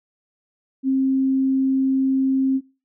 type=tone; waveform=sine; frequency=266.1 Hz; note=C4; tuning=29 cents sharp; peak=-16 dBFS; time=0.83-2.61 s; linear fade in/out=50 ms; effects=noise-tail reverb RT60 0.3 s tail -20 dB re dry